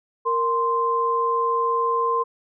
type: tone pair together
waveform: sine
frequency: 464.6 / 1043 Hz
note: A#4 / C6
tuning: -6 / -6 cents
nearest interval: octave + major second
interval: 1400 cents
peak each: -24 / -20 dBFS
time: 0.25-2.24 s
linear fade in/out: 20 ms
effects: none